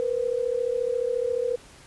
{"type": "tone pair together", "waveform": "sine", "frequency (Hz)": [470, 504.3], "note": ["A#4", "B4"], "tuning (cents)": [14, 36], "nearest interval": "minor second", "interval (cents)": 122, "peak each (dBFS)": -26, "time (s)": [0, 1.56], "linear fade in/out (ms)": 0, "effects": ["pink hiss -50 dBFS RMS until 1.86 s", "resampled to 24000 Hz"]}